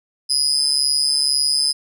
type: tone with amplitude modulation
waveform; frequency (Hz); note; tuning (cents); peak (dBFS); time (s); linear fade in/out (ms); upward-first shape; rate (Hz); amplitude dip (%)
35% pulse; 5020; D#8; +15; -9; 0.29-1.73; 20; sine; 142; 95
effects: none